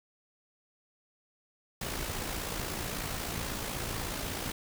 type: noise with amplitude modulation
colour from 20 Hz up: pink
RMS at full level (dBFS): -34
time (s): 1.81-4.52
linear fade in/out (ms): 5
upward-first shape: sine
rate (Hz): 56.3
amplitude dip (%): 45
effects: none